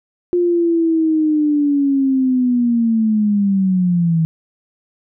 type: linear sweep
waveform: sine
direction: down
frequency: 355 to 160 Hz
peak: -12 dBFS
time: 0.33-4.25 s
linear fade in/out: 0 ms
effects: none